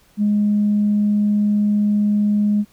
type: tone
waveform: sine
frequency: 207.7 Hz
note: G#3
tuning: in tune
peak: -13 dBFS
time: 0.17-2.65 s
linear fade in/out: 50 ms
effects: tanh soft clip ceiling -9 dBFS + pink hiss -55 dBFS RMS until 2.72 s